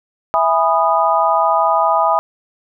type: chord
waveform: sine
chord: E major seventh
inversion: none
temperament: just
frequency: 659.3 / 824.1 / 988.9 / 1236.1 Hz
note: E5 / G#5 / B5 / D#6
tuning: 0 / -14 / +2 / -12 cents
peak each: -17 dBFS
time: 0.34-2.19 s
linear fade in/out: 0 ms
effects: none